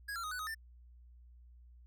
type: tone with pitch steps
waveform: square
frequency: 1653 / 1368 / 1250 / 1488 / 1258 / 1788 Hz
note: G#6 / F6 / D#6 / F#6 / D#6 / A6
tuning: -9 / -36 / +8 / +9 / +19 / +27 cents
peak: -39 dBFS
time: 0.08-0.548 s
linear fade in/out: 10 ms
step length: 78 ms
effects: added 60 Hz sine -55 dBFS peak until 1.86 s